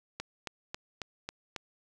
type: click train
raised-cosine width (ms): 0.2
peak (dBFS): -19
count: 6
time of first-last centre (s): 0.2-1.562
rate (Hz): 3.67
effects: none